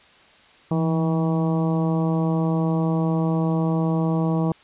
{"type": "harmonic tone with a mistuned harmonic", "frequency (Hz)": 160.8, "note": "E3", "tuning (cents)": -43, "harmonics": [1, 2, 3, 4, 5, 6, 7], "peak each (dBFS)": [-20, -26, -30, -32, -34, -36, -37], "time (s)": [0.71, 4.52], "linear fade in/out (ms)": 2, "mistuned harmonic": 1, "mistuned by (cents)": 54, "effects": ["white hiss -52 dBFS RMS until 4.63 s", "resampled to 8000 Hz"]}